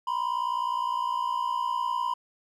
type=tone pair together; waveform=triangle; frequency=965 / 1024.7 Hz; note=B5 / C6; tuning=-40 / -36 cents; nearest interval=minor second; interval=104 cents; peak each=-27 dBFS; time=0.07-2.14 s; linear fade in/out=5 ms; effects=none